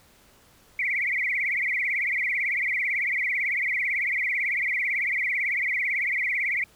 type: tone with vibrato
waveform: sine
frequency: 2146 Hz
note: C7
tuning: 43 cents sharp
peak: -23 dBFS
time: 0.79-6.64 s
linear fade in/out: 2 ms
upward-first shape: triangle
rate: 18 Hz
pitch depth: 200 cents each way
effects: pink hiss -57 dBFS RMS until 6.75 s